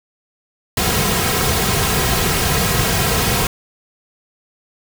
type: noise with comb filter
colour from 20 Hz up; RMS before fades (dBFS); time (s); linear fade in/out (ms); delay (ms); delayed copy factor
pink; -17; 0.77-3.47; 2; 3.4; -0.6
effects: none